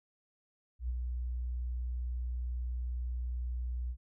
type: tone with ADSR envelope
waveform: sine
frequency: 61.1 Hz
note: B1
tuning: 18 cents flat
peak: -30 dBFS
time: 0.79-3.97 s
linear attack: 100 ms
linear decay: 29 ms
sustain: -3 dB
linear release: 69 ms
effects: none